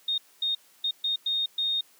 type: tone bursts at uneven times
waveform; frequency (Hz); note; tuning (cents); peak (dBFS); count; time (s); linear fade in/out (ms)
sine; 3696; A#7; -16; -24; 6; 0.08-0.18 / 0.42-0.55 / 0.84-0.91 / 1.04-1.16 / 1.26-1.46 / 1.58-1.81; 5
effects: white hiss -59 dBFS RMS until 1.99 s + high-pass 200 Hz 12 dB/octave